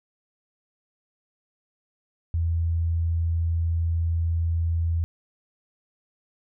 sine tone, 83.3 Hz, E2, 19 cents sharp, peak -21 dBFS, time 2.34-5.04 s, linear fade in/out 0 ms, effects none

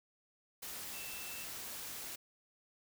sine tone in noise, 2666 Hz, E7, 19 cents sharp, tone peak -50 dBFS, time 0.93-1.45 s, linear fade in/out 10 ms, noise white, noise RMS -45 dBFS, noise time 0.62-2.16 s, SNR -8 dB, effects none

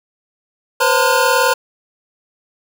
square tone cluster, 495 / 534 / 900 / 1023 / 1427 Hz, B4 / C5 / A5 / C6 / F6, +4 / +35 / +39 / -39 / +37 cents, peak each -19 dBFS, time 0.8-1.54 s, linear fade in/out 10 ms, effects none

